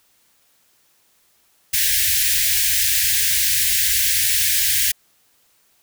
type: band-stop noise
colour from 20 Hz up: white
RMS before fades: -18 dBFS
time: 1.73-4.92 s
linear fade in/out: 10 ms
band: 110 to 1600 Hz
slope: 96 dB/octave
effects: white hiss -60 dBFS RMS until 5.82 s